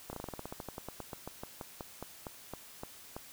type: slowing click train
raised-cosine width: 1 ms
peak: -26 dBFS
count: 25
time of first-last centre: 0.1-3.165 s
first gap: 30 ms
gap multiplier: 1.11
effects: white hiss -53 dBFS RMS until 3.32 s